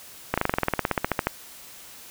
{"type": "slowing click train", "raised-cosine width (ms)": 0.5, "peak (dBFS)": -6, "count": 18, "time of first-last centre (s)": [0.34, 1.27], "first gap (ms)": 36, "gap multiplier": 1.05, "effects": ["white hiss -45 dBFS RMS until 2.1 s"]}